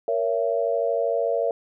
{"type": "chord", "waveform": "sine", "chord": "A# diminished", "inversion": "none", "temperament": "just", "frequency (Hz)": [466.2, 559.4, 671.3], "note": ["A#4", "C#5", "E5"], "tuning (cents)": [0, 16, 31], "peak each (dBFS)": -25, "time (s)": [0.08, 1.51], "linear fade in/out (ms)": 2, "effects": []}